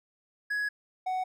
triangle tone pair in turn, 1675 / 744.4 Hz, G#6 / F#5, +14 / +10 cents, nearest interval octave + major second, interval 1404 cents, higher first, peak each -26 dBFS, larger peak neither, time 0.5-0.69 / 1.06-1.24 s, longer first, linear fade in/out 10 ms, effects none

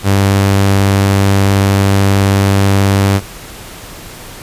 sawtooth tone, 98.5 Hz, G2, 9 cents sharp, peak -4 dBFS, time 0.03-3.21 s, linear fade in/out 50 ms, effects pink hiss -31 dBFS RMS until 4.42 s + resampled to 32000 Hz

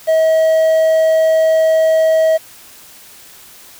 triangle tone with quantisation, 640 Hz, D#5, 49 cents sharp, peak -7 dBFS, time 0.07-2.38 s, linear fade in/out 20 ms, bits 6, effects white hiss -40 dBFS RMS until 3.79 s

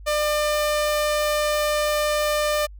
sawtooth tone, 599 Hz, D5, 34 cents sharp, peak -16 dBFS, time 0.06-2.67 s, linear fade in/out 20 ms, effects added 50 Hz sine -38 dBFS peak until 2.79 s

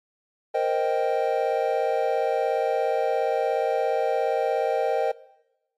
triangle chord, C minor seventh, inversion third, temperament equal, 466.2 / 523.3 / 622.3 / 784 Hz, Bb4 / C5 / Eb5 / G5, 0 / 0 / 0 / 0 cents, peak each -25 dBFS, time 0.54-5.12 s, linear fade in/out 10 ms, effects noise-tail reverb RT60 1.0 s tail -21 dB re dry + AAC 64 kbps

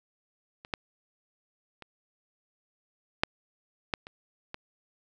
clicks, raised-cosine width 0.3 ms, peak -28 / -13 / -28 / -6 / -11 / -27 / -21 dBFS, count 7, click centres 0.649 / 0.738 / 1.823 / 3.235 / 3.938 / 4.069 / 4.544 s, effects none

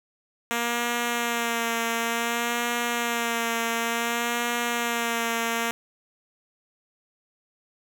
5% pulse tone with vibrato, 234.5 Hz, A#3, 11 cents sharp, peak -13 dBFS, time 0.51-5.71 s, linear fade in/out 0 ms, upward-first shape sine, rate 0.56 Hz, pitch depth 30 cents each way, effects none

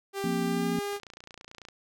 sawtooth tone with pitch glide, 394.5 to 405.4 Hz, G4 to G#4, +11 to -42 cents, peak -27 dBFS, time 0.13-1 s, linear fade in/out 50 ms, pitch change +47 cents, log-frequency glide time 0.44-0.76 s
sine chord, F suspended fourth, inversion none, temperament equal with one note detuned, 174.61 / 233.1 / 266.2 Hz, F3 / Bb3 / C4, 0 / 0 / +30 cents, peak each -31 / -31 / -33 dBFS, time 0.24-0.79 s, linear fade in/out 2 ms
click train, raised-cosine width 0.2 ms, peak -28 dBFS, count 23, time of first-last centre 0.93-1.686 s, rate 29.1 Hz
effects none

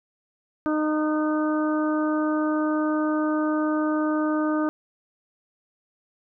harmonic tone with a mistuned harmonic, 306.9 Hz, D#4, 24 cents flat, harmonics 1 / 2 / 3 / 4 / 5, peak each -22 / -29 / -35 / -31 / -36 dBFS, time 0.66-4.69 s, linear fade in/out 0 ms, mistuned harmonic 5, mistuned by -17 cents, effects none

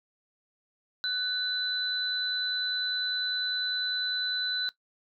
sine tone pair together, 1500 / 4005 Hz, F#6 / B7, +23 / +23 cents, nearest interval octave + perfect fourth, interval 1700 cents, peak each -32 / -29 dBFS, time 1.04-4.69 s, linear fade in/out 0 ms, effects noise-tail reverb RT60 0.1 s tail -17 dB re dry

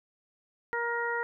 harmonic tone, 471.1 Hz, A#4, 18 cents sharp, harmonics 1 / 2 / 3 / 4, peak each -34 / -34 / -34 / -34 dBFS, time 0.73-1.23 s, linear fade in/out 0 ms, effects none

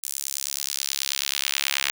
sawtooth tone with high-pass filter sweep, 69.3 Hz, C#2, in tune, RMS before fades -28 dBFS, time 0.03-1.91 s, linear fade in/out 5 ms, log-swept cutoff 8100 to 2300 Hz, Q 1.2, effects none

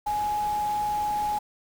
sine tone in noise, 837 Hz, G#5, 13 cents sharp, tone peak -24 dBFS, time 0.06-1.39 s, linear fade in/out 10 ms, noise pink, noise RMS -41 dBFS, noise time 0.06-1.39 s, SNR +14 dB, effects none

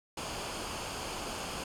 pink noise with comb filter, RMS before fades -38 dBFS, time 0.17-1.64 s, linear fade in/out 5 ms, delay 0.52 ms, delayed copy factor -0.5, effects low-pass 9000 Hz 12 dB/octave

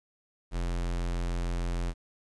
square tone, 43.32 Hz, F1, 13 cents flat, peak -29 dBFS, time 0.51-1.94 s, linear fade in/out 50 ms, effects resampled to 22050 Hz + 10-bit

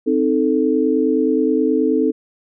sine chord, A diminished, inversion first, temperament equal, 261.6 / 311.1 / 440 Hz, C4 / Eb4 / A4, 0 / 0 / 0 cents, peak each -18 dBFS, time 0.06-2.12 s, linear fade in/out 20 ms, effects none

